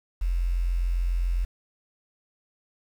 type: tone with quantisation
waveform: sine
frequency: 43.65 Hz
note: F1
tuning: in tune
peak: -22 dBFS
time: 0.21-1.45 s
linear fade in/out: 10 ms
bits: 8
effects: none